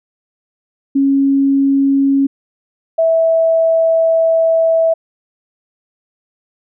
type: tone pair in turn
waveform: sine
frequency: 275 / 654.1 Hz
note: C#4 / E5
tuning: -14 / -14 cents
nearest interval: octave + minor third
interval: 1500 cents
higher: second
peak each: -9 dBFS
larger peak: neither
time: 0.95-2.27 / 2.98-4.94 s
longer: second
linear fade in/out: 10 ms
effects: none